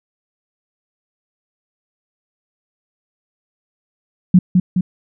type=tone with echo; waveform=sine; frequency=181.7 Hz; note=F#3; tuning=31 cents flat; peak=-4 dBFS; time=4.34-4.39 s; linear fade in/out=5 ms; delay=210 ms; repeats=2; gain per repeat=-4 dB; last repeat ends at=4.81 s; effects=none